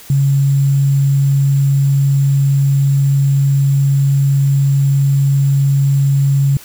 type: tone with sample-and-hold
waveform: sine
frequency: 138.59 Hz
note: C#3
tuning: in tune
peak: -9 dBFS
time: 0.1-6.57 s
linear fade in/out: 2 ms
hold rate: 7350 Hz
effects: white hiss -38 dBFS RMS until 6.64 s